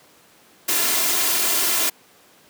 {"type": "noise with comb filter", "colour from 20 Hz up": "white", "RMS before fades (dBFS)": -20, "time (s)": [0.68, 1.9], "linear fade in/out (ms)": 10, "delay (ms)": 2.9, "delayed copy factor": 0.6, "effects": ["pink hiss -52 dBFS RMS until 2.49 s", "high-pass 200 Hz 12 dB/octave"]}